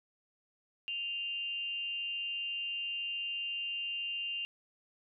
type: tone with amplitude modulation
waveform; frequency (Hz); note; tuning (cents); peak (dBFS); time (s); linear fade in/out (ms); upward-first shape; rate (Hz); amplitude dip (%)
sine; 2794; F7; 0; -32; 0.88-4.45; 0; sine; 281; 50
effects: none